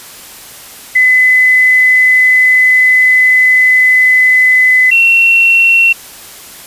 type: tone pair in turn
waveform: sine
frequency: 2017 / 2721 Hz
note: B6 / F7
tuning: +36 / -46 cents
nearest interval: perfect fourth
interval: 518 cents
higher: second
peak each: -4 dBFS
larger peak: neither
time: 0.95-4.91 / 4.91-5.93 s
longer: first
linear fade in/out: 10 ms
effects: white hiss -32 dBFS RMS until 6.66 s + resampled to 32000 Hz